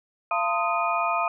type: tone cluster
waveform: sine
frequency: 685 / 899 / 1034 / 1251 / 2455 Hz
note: F5 / A5 / C6 / D#6 / D#7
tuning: -34 / +37 / -21 / +9 / -24 cents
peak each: -27 / -30 / -30 / -26 / -31 dBFS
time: 0.31-1.28 s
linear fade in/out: 2 ms
effects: none